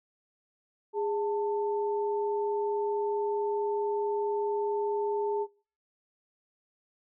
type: tone pair together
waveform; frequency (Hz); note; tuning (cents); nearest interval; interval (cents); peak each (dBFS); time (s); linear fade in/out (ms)
sine; 412.2 / 887.7; G#4 / A5; -13 / +15; octave + minor second; 1328; -28 / -34; 0.93-5.47; 50
effects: noise-tail reverb RT60 0.4 s tail -22 dB re dry